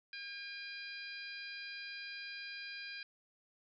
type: harmonic tone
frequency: 806 Hz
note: G5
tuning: 48 cents sharp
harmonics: 2 / 3 / 4 / 5 / 6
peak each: -48 / -48 / -56 / -52 / -50 dBFS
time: 0.13-3.03 s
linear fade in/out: 2 ms
effects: none